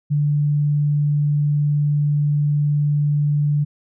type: tone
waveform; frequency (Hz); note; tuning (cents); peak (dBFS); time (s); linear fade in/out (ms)
sine; 146.83; D3; 0; -15; 0.1-3.65; 20
effects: none